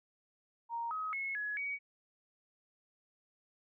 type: tone with pitch steps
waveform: sine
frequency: 932 / 1269 / 2182 / 1686 / 2257 Hz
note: A#5 / D#6 / C#7 / G#6 / C#7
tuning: -1 / +34 / -28 / +26 / +31 cents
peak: -35 dBFS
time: 0.69-1.79 s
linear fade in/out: 50 ms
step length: 220 ms
effects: none